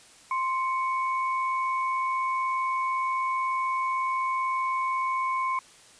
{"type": "tone pair together", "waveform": "sine", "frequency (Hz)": [1046.5, 2221], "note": ["C6", "C#7"], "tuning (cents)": [0, 3], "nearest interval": "octave + minor second", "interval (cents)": 1303, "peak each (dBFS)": [-25, -34], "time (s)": [0.31, 5.59], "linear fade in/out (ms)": 2, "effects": ["white hiss -53 dBFS RMS until 5.99 s", "resampled to 22050 Hz"]}